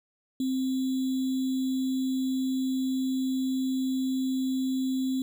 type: tone with sample-and-hold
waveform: sine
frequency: 261.6 Hz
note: C4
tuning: in tune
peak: -25 dBFS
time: 0.4-5.22 s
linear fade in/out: 2 ms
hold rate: 3675 Hz
effects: none